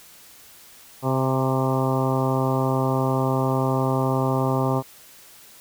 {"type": "harmonic tone with a mistuned harmonic", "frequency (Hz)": 131.5, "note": "C3", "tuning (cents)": 9, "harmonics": [1, 2, 3, 4, 5, 6, 7, 8, 9], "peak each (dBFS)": [-23, -26, -28, -29, -30, -31, -31, -32, -33], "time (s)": [1.02, 4.83], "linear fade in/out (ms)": 50, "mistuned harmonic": 6, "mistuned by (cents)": 36, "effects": ["white hiss -48 dBFS RMS until 5.6 s"]}